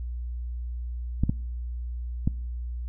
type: clicks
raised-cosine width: 5 ms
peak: -10 dBFS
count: 3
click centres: 1.236 / 1.295 / 2.275 s
effects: noise-tail reverb RT60 0.7 s tail -24 dB re dry + added 60 Hz sine -30 dBFS peak until 2.88 s